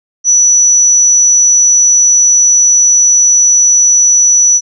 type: tone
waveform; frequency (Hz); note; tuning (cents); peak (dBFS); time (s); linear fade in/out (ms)
sine; 5920; F#8; 0; -4; 0.24-4.61; 50
effects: none